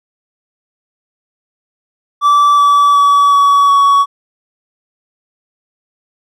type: tone with pitch steps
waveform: triangle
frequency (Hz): 1160 / 1150.7 / 1141.4 / 1132.2 / 1123.1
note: D6 / D6 / D6 / C#6 / C#6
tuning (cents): -22 / -36 / -50 / +36 / +22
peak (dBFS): -4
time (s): 2.21-4.06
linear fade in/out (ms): 50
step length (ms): 370
effects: none